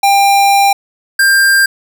square tone pair in turn, 796 / 1592 Hz, G5 / G6, +26 / +26 cents, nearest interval octave, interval 1200 cents, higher second, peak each -7 dBFS, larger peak neither, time 0.03-0.73 / 1.19-1.66 s, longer first, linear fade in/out 5 ms, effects none

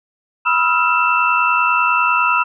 sine tone cluster, 980 / 1286 / 1376 / 2670 Hz, B5 / E6 / F6 / E7, -14 / -43 / -26 / +22 cents, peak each -18 dBFS, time 0.45-2.44 s, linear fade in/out 20 ms, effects none

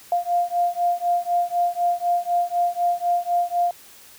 sine beating tone pair, 698.5 / 702.5 Hz, F5 / F5, 0 / +10 cents, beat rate 4 Hz, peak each -22 dBFS, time 0.12-3.71 s, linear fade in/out 2 ms, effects white hiss -47 dBFS RMS until 4.18 s

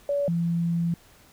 sine tone pair in turn, 570 / 169.46 Hz, C#5 / E3, +48 / +48 cents, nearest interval octave + major sixth, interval 2100 cents, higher first, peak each -22 dBFS, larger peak neither, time 0.09-0.28 / 0.28-0.94 s, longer second, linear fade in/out 2 ms, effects pink hiss -55 dBFS RMS until 1.32 s

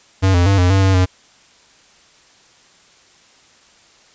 square tone with pitch steps, 95.4 / 87.8 / 98.3 / 89.6 / 96.7 / 95.7 / 91.9 Hz, G2 / F2 / G2 / F2 / G2 / G2 / F#2, -47 / +10 / +5 / +45 / -23 / -41 / -11 cents, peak -11 dBFS, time 0.22-1.06 s, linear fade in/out 20 ms, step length 120 ms, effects white hiss -50 dBFS RMS until 4.14 s + resampled to 16000 Hz

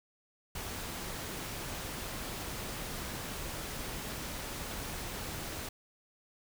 pink noise, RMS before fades -40 dBFS, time 0.55-5.69 s, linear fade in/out 5 ms, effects none

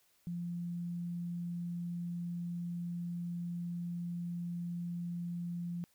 sine tone, 173.2 Hz, F3, 14 cents flat, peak -36 dBFS, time 0.27-5.84 s, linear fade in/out 0 ms, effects white hiss -71 dBFS RMS until 5.94 s

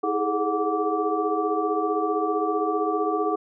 sine tone cluster, 322 / 410.8 / 426.2 / 732 / 1162 Hz, E4 / G#4 / G#4 / F#5 / D6, -41 / -19 / +45 / -19 / -19 cents, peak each -28 dBFS, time 0.03-3.36 s, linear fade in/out 10 ms, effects none

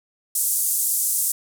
pink band-pass noise, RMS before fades -22 dBFS, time 0.35-1.32 s, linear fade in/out 5 ms, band 8200 to 14000 Hz, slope 24 dB/octave, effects none

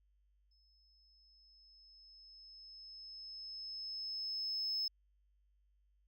sine tone with exponential growth, 5200 Hz, E8, 24 cents flat, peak -32 dBFS, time 0.51-4.88 s, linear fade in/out 5 ms, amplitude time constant 950 ms, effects tanh soft clip ceiling -32 dBFS + added 50 Hz sine -70 dBFS peak until 6.07 s

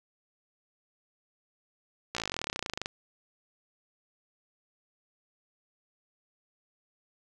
slowing click train, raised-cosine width 0.2 ms, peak -15 dBFS, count 27, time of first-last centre 2.15-2.859 s, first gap 16 ms, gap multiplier 1.04, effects none

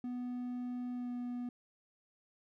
triangle tone with pitch glide, 246.9 to 244.6 Hz, B3 to B3, 0 to -16 cents, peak -35 dBFS, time 0.04-1.49 s, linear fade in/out 2 ms, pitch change -16 cents, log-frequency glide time 0.94-1.11 s, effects none

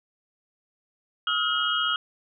sine tone cluster, 1281 / 1416 / 2900 / 3216 Hz, E6 / F6 / F#7 / G7, -50 / +23 / -35 / +44 cents, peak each -28 dBFS, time 1.27-1.96 s, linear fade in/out 2 ms, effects none

